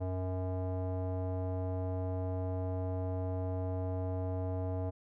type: tone with low-pass filter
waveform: square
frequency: 92.5 Hz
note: F#2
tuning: in tune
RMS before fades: -35 dBFS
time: 0-4.91 s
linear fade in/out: 20 ms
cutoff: 680 Hz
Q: 2.7
effects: none